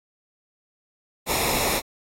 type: noise with comb filter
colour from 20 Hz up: pink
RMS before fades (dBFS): -23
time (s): 1.26-1.82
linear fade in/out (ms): 50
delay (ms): 0.65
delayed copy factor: -0.65
effects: AAC 48 kbps